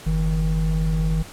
triangle tone pair together, 47.59 / 159.2 Hz, F#1 / D#3, +49 / +40 cents, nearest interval octave + major sixth, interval 2091 cents, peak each -19 dBFS, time 0.06-1.23 s, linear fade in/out 10 ms, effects pink hiss -41 dBFS RMS until 1.32 s + low-pass 12000 Hz 12 dB/octave

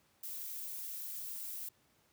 violet noise, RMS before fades -43 dBFS, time 0.23-1.69 s, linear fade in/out 5 ms, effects pink hiss -71 dBFS RMS until 2.12 s + high-pass 80 Hz 12 dB/octave

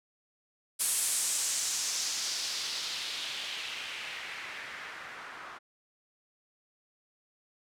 blue noise with low-pass filter sweep, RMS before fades -35 dBFS, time 0.79-5.59 s, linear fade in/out 20 ms, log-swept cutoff 10000 to 1300 Hz, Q 1.9, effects none

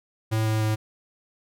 square tone with pitch steps, 110.2 / 109.38 / 108.56 Hz, A2 / A2 / A2, +3 / -10 / -23 cents, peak -22 dBFS, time 0.31-0.76 s, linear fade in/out 20 ms, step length 150 ms, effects none

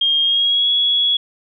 sine tone with pitch glide, 3226 to 3357 Hz, G7 to G#7, +49 to +18 cents, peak -13 dBFS, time 0.01-1.17 s, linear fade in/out 5 ms, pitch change +69 cents, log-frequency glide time 0.21-0.7 s, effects none

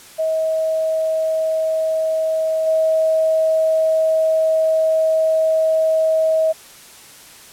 sine tone with level steps, 638 Hz, D#5, 43 cents sharp, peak -16 / -13 dBFS, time 0.18-6.53 s, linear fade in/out 20 ms, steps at 2.66 s, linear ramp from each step 20 ms, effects white hiss -42 dBFS RMS until 7.52 s + low-pass 12000 Hz 12 dB/octave

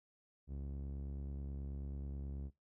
sawtooth tone with low-pass filter, 69.3 Hz, C#2, in tune, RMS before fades -44 dBFS, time 0.47-2.51 s, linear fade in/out 50 ms, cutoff 290 Hz, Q 0.63, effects noise-tail reverb RT60 0.2 s tail -20 dB re dry

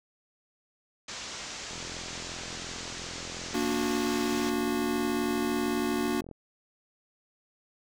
white low-pass noise, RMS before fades -40 dBFS, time 1.08-4.5 s, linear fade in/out 5 ms, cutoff 7200 Hz, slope 48 dB/octave
click train, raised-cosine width 2 ms, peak -31 dBFS, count 198, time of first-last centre 1.71-6.313 s, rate 42.8 Hz
square chord, Bb augmented, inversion none, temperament just, 233.1 / 291.4 / 364.2 Hz, Bb3 / D4 / F#4, 0 / -13 / -27 cents, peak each -32 dBFS, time 3.54-6.21 s, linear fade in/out 5 ms
effects none

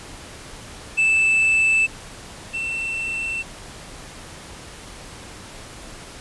triangle tone pair in turn, 2637 / 2686 Hz, E7 / E7, 0 / +32 cents, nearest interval unison, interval 32 cents, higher second, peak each -13 / -22 dBFS, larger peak first, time 0.97-1.87 / 2.53-3.43 s, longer neither, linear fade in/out 20 ms, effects pink hiss -39 dBFS RMS until 6.2 s + resampled to 24000 Hz

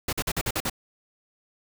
pink noise bursts, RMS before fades -27 dBFS, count 7, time 0.08-0.698 s, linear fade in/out 5 ms, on 48 ms, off 47 ms, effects none

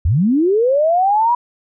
sine linear sweep, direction up, 66 to 980 Hz, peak -11 dBFS, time 0.05-1.35 s, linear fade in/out 5 ms, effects none

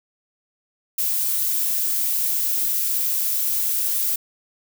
violet noise, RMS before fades -22 dBFS, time 0.98-4.16 s, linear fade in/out 5 ms, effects none

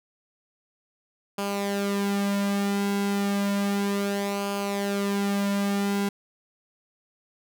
sawtooth tone with flanger, 200.4 Hz, G3, 38 cents sharp, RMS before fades -26 dBFS, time 1.38-6.09 s, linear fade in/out 5 ms, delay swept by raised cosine 0.52 to 3.32 ms, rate 0.32 Hz, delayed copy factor -0.6, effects none

